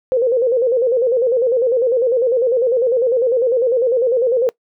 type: tone with vibrato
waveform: sine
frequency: 488.9 Hz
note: B4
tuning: 18 cents flat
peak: -12 dBFS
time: 0.12-4.49 s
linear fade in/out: 0 ms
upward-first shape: square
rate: 10 Hz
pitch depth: 98 cents each way
effects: noise-tail reverb RT60 0.1 s tail -22 dB re dry